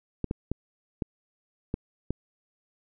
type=clicks; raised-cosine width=3 ms; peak=-15 dBFS; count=6; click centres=0.243 / 0.311 / 0.516 / 1.022 / 1.741 / 2.106 s; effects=none